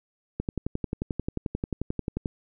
click train, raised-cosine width 3 ms, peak -15 dBFS, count 22, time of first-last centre 0.4-2.258 s, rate 11.3 Hz, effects none

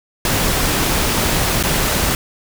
pink noise with dropouts, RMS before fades -17 dBFS, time 0.25-2.15 s, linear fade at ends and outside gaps 1 ms, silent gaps 1.628-1.636 s, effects none

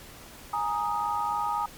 sine chord, Ab suspended second, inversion none, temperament just, 830.6 / 934.4 / 1245.9 Hz, Ab5 / Bb5 / Eb6, 0 / +4 / +2 cents, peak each -30 dBFS, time 0.53-1.66 s, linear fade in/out 5 ms, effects pink hiss -47 dBFS RMS until 1.77 s + MP3 96 kbps

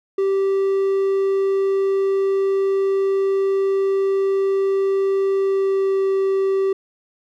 triangle tone with pitch glide, 389.8 to 387.3 Hz, G4 to G4, -10 to -21 cents, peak -14 dBFS, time 0.18-6.73 s, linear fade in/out 5 ms, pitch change -11 cents, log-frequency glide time 5.37-6.06 s, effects none

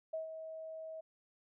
sine tone with ADSR envelope, 640 Hz, D#5, 49 cents sharp, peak -35 dBFS, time 0.13-1.01 s, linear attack 9 ms, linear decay 130 ms, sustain -8 dB, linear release 10 ms, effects none

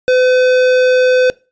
sine tone with tanh clipping, 507 Hz, B4, 45 cents sharp, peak -10 dBFS, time 0.08-1.3 s, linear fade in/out 0 ms, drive 17 dB, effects noise-tail reverb RT60 0.3 s tail -22 dB re dry + resampled to 16000 Hz

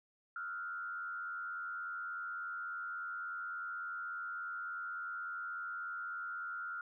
sine tone with frequency modulation, 1396.9 Hz, F6, in tune, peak -39 dBFS, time 0.36-6.81 s, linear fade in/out 2 ms, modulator 83.5 Hz, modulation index 0.83, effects none

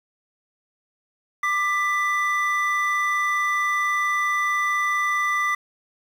triangle tone pair together, 1186.1 / 1985 Hz, D6 / B6, +17 / +8 cents, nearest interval major sixth, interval 891 cents, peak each -21 dBFS, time 1.43-5.55 s, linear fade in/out 5 ms, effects 8-bit

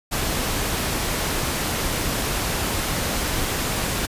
pink noise, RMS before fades -24 dBFS, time 0.11-4.07 s, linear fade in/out 20 ms, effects resampled to 32000 Hz

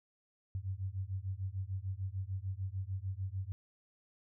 sine beating tone pair, 92.3 / 99 Hz, F#2 / G2, -4 / +18 cents, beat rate 6.7 Hz, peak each -39 / -39 dBFS, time 0.55-3.52 s, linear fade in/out 0 ms, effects none

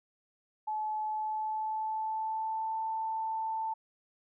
sine tone with pitch glide, 860 to 886.7 Hz, A5 to A5, -40 to +13 cents, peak -31 dBFS, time 0.67-3.74 s, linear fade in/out 10 ms, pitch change +53 cents, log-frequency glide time 1.04-2.79 s, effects none

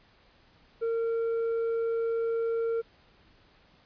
sine tone with tanh clipping, 458.3 Hz, A#4, 29 cents flat, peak -27 dBFS, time 0.81-2.82 s, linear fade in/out 20 ms, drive 4 dB, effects pink hiss -61 dBFS RMS until 3.85 s + resampled to 11025 Hz

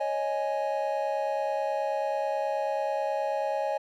triangle chord, C# suspended second, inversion none, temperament just, 554.4 / 623.7 / 831.5 Hz, C#5 / D#5 / G#5, 0 / +4 / +2 cents, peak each -29 dBFS, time 0-3.78 s, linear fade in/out 10 ms, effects none

